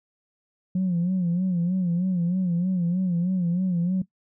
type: tone with vibrato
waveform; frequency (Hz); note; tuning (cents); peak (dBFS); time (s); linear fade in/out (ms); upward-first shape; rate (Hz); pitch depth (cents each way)
sine; 178.8; F3; +41; -19; 0.75-4.02; 5; sine; 3.2; 90
effects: noise-tail reverb RT60 0.1 s tail -18 dB re dry + tanh soft clip ceiling -18 dBFS